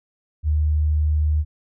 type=tone; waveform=sine; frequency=76.1 Hz; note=D#2; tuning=38 cents flat; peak=-16 dBFS; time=0.43-1.45 s; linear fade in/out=50 ms; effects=none